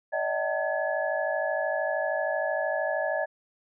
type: tone cluster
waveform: sine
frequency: 581 / 634 / 761 / 893 / 1696 Hz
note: D5 / D#5 / F#5 / A5 / G#6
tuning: -19 / +32 / +48 / +25 / +36 cents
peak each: -31 / -29 / -34 / -38 / -32 dBFS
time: 0.12-3.26 s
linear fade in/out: 20 ms
effects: none